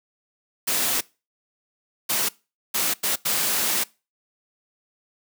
white noise bursts at uneven times, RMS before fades -23 dBFS, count 5, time 0.67-1.01 / 2.09-2.29 / 2.74-2.94 / 3.03-3.16 / 3.25-3.84 s, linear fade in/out 10 ms, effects noise-tail reverb RT60 0.3 s tail -23 dB re dry + high-pass 150 Hz 12 dB/octave

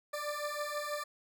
20% pulse beating tone pair, 587.3 / 593.5 Hz, D5 / D5, 0 / +18 cents, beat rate 6.2 Hz, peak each -34 / -33 dBFS, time 0.13-1.04 s, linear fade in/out 10 ms, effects none

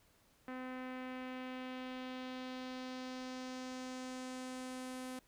sawtooth tone with low-pass filter sweep, 256 Hz, C4, 38 cents flat, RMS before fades -45 dBFS, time 0.48-5.19 s, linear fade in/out 2 ms, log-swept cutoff 1900 to 11000 Hz, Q 1.6, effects pink hiss -70 dBFS RMS until 5.27 s

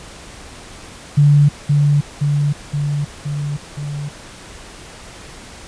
sine tone with echo, 145.2 Hz, D3, 19 cents flat, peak -7 dBFS, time 1.17-1.49 s, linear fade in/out 10 ms, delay 520 ms, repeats 5, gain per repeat -3 dB, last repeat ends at 4.09 s, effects pink hiss -37 dBFS RMS until 5.67 s + resampled to 22050 Hz

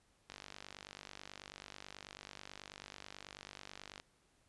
click train, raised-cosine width 0.2 ms, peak -30 dBFS, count 183, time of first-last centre 0.3-3.999 s, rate 49.2 Hz, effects pink hiss -73 dBFS RMS until 4.48 s + resampled to 24000 Hz

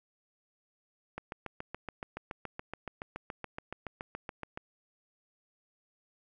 click train, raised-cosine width 0.5 ms, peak -23 dBFS, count 25, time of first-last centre 1.18-4.575 s, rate 7.07 Hz, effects none

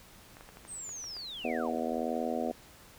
clicks, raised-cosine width 0.5 ms, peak -34 dBFS, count 8, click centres 0.369 / 0.409 / 0.49 / 0.571 / 0.651 / 0.892 / 1.041 / 1.167 s
sine linear sweep, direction down, 8650 to 90.6 Hz, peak -39 dBFS, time 0.67-1.78 s, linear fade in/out 50 ms
harmonic tone, 81.2 Hz, E2, 26 cents flat, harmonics 3 / 4 / 5 / 6 / 7 / 8 / 9, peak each -35 / -40 / -40 / -38 / -39 / -38 / -38 dBFS, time 1.44-2.52 s, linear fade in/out 10 ms
effects pink hiss -55 dBFS RMS until 2.98 s

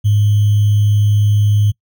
sine tone with sample-and-hold, 103.83 Hz, G#2, in tune, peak -9 dBFS, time 0.04-1.72 s, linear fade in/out 20 ms, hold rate 3150 Hz, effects noise-tail reverb RT60 0.1 s tail -24 dB re dry

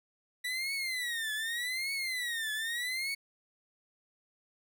30% pulse tone with vibrato, 1953 Hz, B6, 20 cents flat, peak -30 dBFS, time 0.44-3.15 s, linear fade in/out 10 ms, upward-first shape triangle, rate 0.84 Hz, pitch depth 230 cents each way, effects none

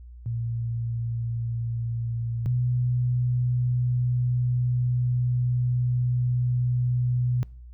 sine tone pair in turn, 116.54 / 123.47 Hz, A#2 / B2, 0 / 0 cents, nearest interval minor second, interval 100 cents, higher second, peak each -26 / -21 dBFS, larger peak second, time 0.26-2.46 / 2.46-7.43 s, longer second, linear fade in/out 0 ms, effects noise-tail reverb RT60 0.5 s tail -24 dB re dry + added 60 Hz sine -41 dBFS peak until 7.73 s

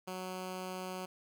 10% pulse tone, 185 Hz, F#3, in tune, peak -31 dBFS, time 0.07-1.06 s, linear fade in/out 10 ms, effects none

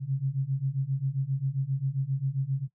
sine beating tone pair, 131.4 / 138.9 Hz, C3 / C#3, +8 / +4 cents, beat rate 7.5 Hz, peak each -30 / -28 dBFS, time 0-2.68 s, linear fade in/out 50 ms, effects noise-tail reverb RT60 0.1 s tail -17 dB re dry

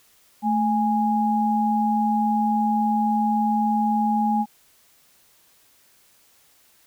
sine tone pair together, 219.1 / 827.2 Hz, A3 / G#5, -7 / -7 cents, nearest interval octave + major seventh, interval 2300 cents, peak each -21 dBFS, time 0.42-4.46 s, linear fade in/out 50 ms, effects white hiss -58 dBFS RMS until 6.86 s

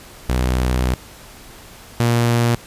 sawtooth tone pair in turn, 62.7 / 118.36 Hz, B1 / A#2, +27 / +27 cents, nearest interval major seventh, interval 1100 cents, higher second, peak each -12 / -10 dBFS, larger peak second, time 0.29-0.94 / 2-2.55 s, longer first, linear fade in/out 0 ms, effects pink hiss -41 dBFS RMS until 2.66 s + resampled to 32000 Hz

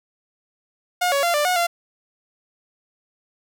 sawtooth tone with pitch steps, 717 / 560 / 690 / 591 / 727 / 689 Hz, F5 / C#5 / F5 / D5 / F#5 / F5, +45 / +18 / -21 / +11 / -31 / -24 cents, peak -14 dBFS, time 1.01-1.67 s, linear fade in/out 10 ms, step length 110 ms, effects none

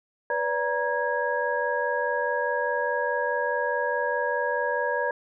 sine tone cluster, 493.2 / 578 / 945 / 1649 Hz, B4 / D5 / A#5 / G#6, -2 / -28 / +23 / -13 cents, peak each -29 dBFS, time 0.3-5.11 s, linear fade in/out 2 ms, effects none

